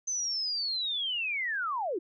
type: linear sweep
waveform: sine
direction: down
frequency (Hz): 6220 to 310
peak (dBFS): -29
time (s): 0.07-1.99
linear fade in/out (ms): 10
effects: none